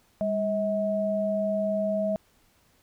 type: tone pair together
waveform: sine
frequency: 201.6 / 640 Hz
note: G3 / D#5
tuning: +49 / +49 cents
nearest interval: octave + minor sixth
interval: 2000 cents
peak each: -29 / -25 dBFS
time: 0.21-2.16 s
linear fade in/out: 0 ms
effects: pink hiss -64 dBFS RMS until 2.82 s